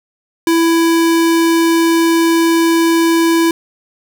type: tone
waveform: square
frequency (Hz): 331.7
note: E4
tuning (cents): +11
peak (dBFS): -10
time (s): 0.47-3.51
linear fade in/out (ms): 2
effects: none